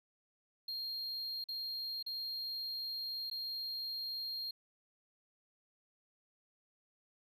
triangle tone with dropouts, 4221 Hz, C8, 14 cents sharp, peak -37 dBFS, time 0.68-4.51 s, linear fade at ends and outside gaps 5 ms, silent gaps 1.441-1.486 / 2.027-2.063 / 3.3-3.312 s, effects none

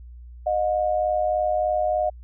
sine tone pair together, 616.7 / 720 Hz, D#5 / F#5, -16 / -47 cents, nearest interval minor third, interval 269 cents, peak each -22 / -23 dBFS, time 0.46-2.1 s, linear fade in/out 10 ms, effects added 60 Hz sine -39 dBFS peak until 2.23 s

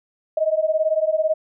sine beating tone pair, 620 / 638 Hz, D#5 / D#5, -6 / +43 cents, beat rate 18 Hz, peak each -20 dBFS, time 0.37-1.34 s, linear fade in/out 5 ms, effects none

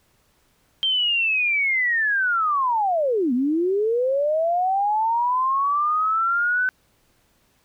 sine linear two-way sweep, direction down then up, 3159 to 236.1 to 1520 Hz, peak -18 dBFS, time 0.83-6.69 s, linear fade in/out 0 ms, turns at 3.33 s, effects pink hiss -63 dBFS RMS until 7.64 s

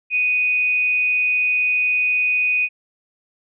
sine tone with amplitude modulation, 2488 Hz, D#7, 1 cent flat, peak -14 dBFS, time 0.1-2.69 s, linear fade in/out 50 ms, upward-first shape sine, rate 235 Hz, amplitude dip 35%, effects none

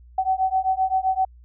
sine beating tone pair, 754 / 761.7 Hz, F#5 / G5, +32 / -50 cents, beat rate 7.7 Hz, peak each -22 dBFS, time 0.18-1.25 s, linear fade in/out 5 ms, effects added 60 Hz sine -45 dBFS peak until 1.44 s

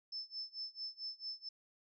sine tone with tremolo, 5270 Hz, E8, 1 cent flat, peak -39 dBFS, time 0.12-1.49 s, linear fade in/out 5 ms, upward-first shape sine, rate 4.5 Hz, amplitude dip 95%, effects none

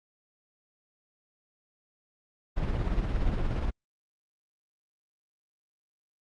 brown noise with tremolo, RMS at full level -26 dBFS, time 2.56-3.71 s, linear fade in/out 20 ms, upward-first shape sine, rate 17 Hz, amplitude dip 40%, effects low-pass 4000 Hz 12 dB/octave + Opus 32 kbps

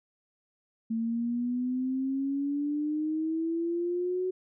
sine exponential sweep, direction up, 224.1 to 372.3 Hz, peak -27 dBFS, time 0.9-4.31 s, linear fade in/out 10 ms, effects none

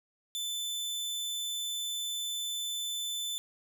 sawtooth tone, 3520 Hz, A7, in tune, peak -30 dBFS, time 0.35-3.38 s, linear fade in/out 0 ms, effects none

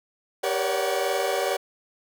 40% pulse tone cluster, 393.5 / 478.1 / 557 / 579 / 749 Hz, G4 / A#4 / C#5 / D5 / F#5, +7 / +44 / +8 / -25 / +21 cents, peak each -29 dBFS, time 0.43-1.57 s, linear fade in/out 10 ms, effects none

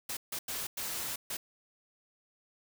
white noise bursts at uneven times, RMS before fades -37 dBFS, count 5, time 0.09-0.17 / 0.32-0.39 / 0.48-0.67 / 0.77-1.16 / 1.3-1.37 s, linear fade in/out 5 ms, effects none

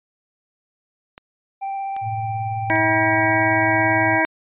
clicks, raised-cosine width 0.3 ms, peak -22 dBFS, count 3, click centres 1.179 / 1.965 / 2.757 s
triangle tone with vibrato, 784 Hz, G5, in tune, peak -22 dBFS, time 1.61-4.23 s, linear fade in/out 20 ms, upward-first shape sine, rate 16 Hz, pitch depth 9 cents each way
sine tone with tremolo, 110 Hz, A2, in tune, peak -24 dBFS, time 2.01-4.2 s, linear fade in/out 50 ms, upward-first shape sine, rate 18 Hz, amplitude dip 45%
harmonic tone, 320.7 Hz, E4, 48 cents flat, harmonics 1 / 2 / 3 / 5 / 6 / 7, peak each -23 / -23 / -23 / -23 / -23 / -23 dBFS, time 2.7-4.25 s, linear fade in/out 0 ms
effects resampled to 8000 Hz

